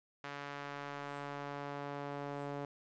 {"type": "tone with band-pass filter sweep", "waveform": "sawtooth", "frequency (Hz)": 142.7, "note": "D3", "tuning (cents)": -49, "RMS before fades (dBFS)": -43, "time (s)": [0.24, 2.65], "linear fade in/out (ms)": 2, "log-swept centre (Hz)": [1600, 600], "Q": 0.88, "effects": ["resampled to 16000 Hz", "11-bit"]}